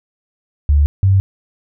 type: tone pair in turn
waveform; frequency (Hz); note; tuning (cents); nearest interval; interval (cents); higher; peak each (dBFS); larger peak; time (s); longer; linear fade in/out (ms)
sine; 72.4 / 96.64; D2 / G2; -24 / -24; perfect fourth; 500; second; -8; neither; 0.69-0.86 / 1.03-1.2; neither; 0
effects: none